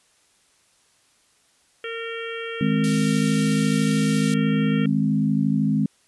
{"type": "harmonic tone", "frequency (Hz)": 458.7, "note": "A#4", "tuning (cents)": -28, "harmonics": [1, 3, 4, 5, 6, 7], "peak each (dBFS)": [-31, -36, -37, -38, -39, -39], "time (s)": [1.84, 4.86], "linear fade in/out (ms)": 2}
{"type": "chord", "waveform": "sine", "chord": "Ab major", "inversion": "second", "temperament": "equal", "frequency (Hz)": [155.56, 207.7, 261.6], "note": ["Eb3", "Ab3", "C4"], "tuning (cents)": [0, 0, 0], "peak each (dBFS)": [-23, -21, -23], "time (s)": [2.61, 5.86], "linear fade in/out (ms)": 2}
{"type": "high-pass noise", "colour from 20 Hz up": "pink", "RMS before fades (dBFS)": -34, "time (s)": [2.84, 4.34], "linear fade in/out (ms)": 0, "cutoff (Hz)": 3000, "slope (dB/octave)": 24}
{"effects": ["white hiss -61 dBFS RMS until 6.07 s", "resampled to 24000 Hz"]}